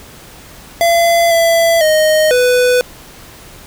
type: tone with pitch steps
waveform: square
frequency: 679 / 668 / 621 / 496.6 Hz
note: F5 / E5 / D#5 / B4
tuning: -49 / +23 / -3 / +9 cents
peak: -9 dBFS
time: 0.81-2.81 s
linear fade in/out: 0 ms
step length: 500 ms
effects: pink hiss -37 dBFS RMS until 3.66 s